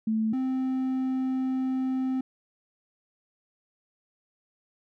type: tone pair in turn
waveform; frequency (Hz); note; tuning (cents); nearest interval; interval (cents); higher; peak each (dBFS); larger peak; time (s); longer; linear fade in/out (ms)
sine / triangle; 220 / 260.5; A3 / C4; 0 / -7; minor third; 293; second; -23; neither; 0.07-0.33 / 0.33-2.21; second; 5
effects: none